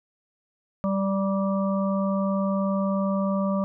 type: harmonic tone with a mistuned harmonic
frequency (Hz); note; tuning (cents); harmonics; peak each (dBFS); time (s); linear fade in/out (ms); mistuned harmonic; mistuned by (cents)
195.2; G3; -7; 1 / 3 / 5 / 6; -23 / -28 / -37 / -33; 0.84-3.64; 0; 5; -18
effects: none